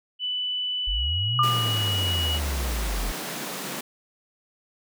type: tone with pitch glide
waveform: sine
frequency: 2985 to 2917 Hz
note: F#7 to F#7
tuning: +15 to -25 cents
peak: -25 dBFS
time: 0.19-2.4 s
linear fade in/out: 50 ms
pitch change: -40 cents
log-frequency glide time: 0.89-1.07 s
type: linear two-way sweep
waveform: sine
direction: up then down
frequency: 39.16 to 125.7 to 39.16 Hz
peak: -25 dBFS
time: 0.87-3.12 s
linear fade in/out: 10 ms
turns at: 1.38 s
type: tone with exponential decay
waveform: sine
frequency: 1201 Hz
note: D6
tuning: 38 cents sharp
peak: -16 dBFS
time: 1.39-2.04 s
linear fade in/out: 2 ms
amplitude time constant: 140 ms
type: high-pass noise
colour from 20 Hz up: pink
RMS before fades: -33 dBFS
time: 1.43-3.81 s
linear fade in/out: 5 ms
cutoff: 140 Hz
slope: 96 dB/octave
effects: none